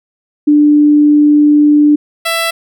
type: tone pair in turn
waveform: sine / 10% pulse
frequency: 296 / 664.5 Hz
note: D4 / E5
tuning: +14 / +14 cents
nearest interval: octave + major second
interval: 1400 cents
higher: second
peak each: -4 dBFS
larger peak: neither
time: 0.47-1.96 / 2.25-2.51 s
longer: first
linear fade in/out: 10 ms
effects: none